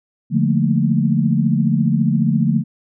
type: chord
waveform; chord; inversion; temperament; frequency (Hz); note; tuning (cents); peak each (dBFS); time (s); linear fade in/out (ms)
sine; Bb major seventh; first; just; 145.68 / 174.81 / 218.5 / 233.1; D3 / F3 / A3 / Bb3; -14 / +2 / -12 / 0; -18 / -19 / -18 / -21; 0.3-2.64; 50
effects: none